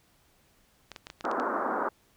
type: clicks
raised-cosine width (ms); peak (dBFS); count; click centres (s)
0.2; -23; 8; 0.917 / 0.962 / 1.069 / 1.101 / 1.209 / 1.252 / 1.314 / 1.399
type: band-pass noise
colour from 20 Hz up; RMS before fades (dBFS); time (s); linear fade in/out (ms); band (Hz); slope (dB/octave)
white; -30; 1.24-1.89; 5; 230 to 1400; 48
effects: pink hiss -65 dBFS RMS until 2.16 s